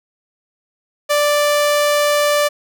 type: tone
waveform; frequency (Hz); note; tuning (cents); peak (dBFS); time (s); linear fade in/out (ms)
sawtooth; 587.3; D5; 0; -9; 1.09-2.49; 20
effects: none